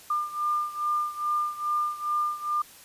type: beating tone pair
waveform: sine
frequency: 1200 / 1202.4 Hz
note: D6 / D6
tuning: +37 / +40 cents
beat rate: 2.4 Hz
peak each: -27 / -30 dBFS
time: 0.1-2.62 s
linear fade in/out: 5 ms
effects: white hiss -50 dBFS RMS until 2.84 s + resampled to 32000 Hz